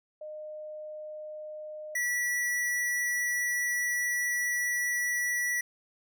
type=tone pair in turn; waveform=sine / square; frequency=612 / 1949.2 Hz; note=D#5 / B6; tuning=-29 / -23 cents; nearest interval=octave + minor sixth; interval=2006 cents; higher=second; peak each=-38 / -28 dBFS; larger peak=second; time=0.21-1.95 / 1.95-5.61 s; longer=second; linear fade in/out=5 ms; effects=none